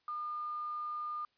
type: tone with quantisation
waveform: sine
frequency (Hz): 1211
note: D#6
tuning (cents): -47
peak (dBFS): -36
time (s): 0.08-1.25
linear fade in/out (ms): 2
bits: 9
effects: white hiss -75 dBFS RMS until 1.37 s + resampled to 11025 Hz